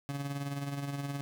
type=tone with tremolo; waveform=30% pulse; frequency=140.9 Hz; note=C#3; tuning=29 cents sharp; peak=-30 dBFS; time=0.09-1.21 s; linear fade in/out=0 ms; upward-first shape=sine; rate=19 Hz; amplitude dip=50%; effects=none